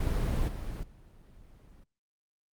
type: noise with level steps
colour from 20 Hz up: brown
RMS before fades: -28 / -36 / -54 dBFS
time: 0-1.84 s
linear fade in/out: 5 ms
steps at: 0.48 / 0.83 s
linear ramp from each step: 2 ms
effects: Opus 24 kbps